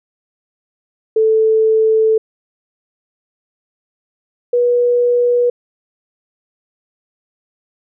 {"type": "tone pair in turn", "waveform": "sine", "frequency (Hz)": [440, 485.3], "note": ["A4", "B4"], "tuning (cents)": [0, -30], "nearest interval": "major second", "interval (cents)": 170, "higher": "second", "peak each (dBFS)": [-9, -10], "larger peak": "first", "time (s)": [[1.16, 2.18], [4.53, 5.5]], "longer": "first", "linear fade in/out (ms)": 5, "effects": []}